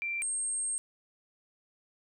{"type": "tone pair in turn", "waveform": "sine", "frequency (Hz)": [2357, 8492], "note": ["D7", "C9"], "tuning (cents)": [6, 25], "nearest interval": "octave + minor seventh", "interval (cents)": 2219, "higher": "second", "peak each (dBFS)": [-31, -30], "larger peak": "second", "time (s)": [[0.02, 0.22], [0.22, 0.78]], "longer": "second", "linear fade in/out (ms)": 0, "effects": []}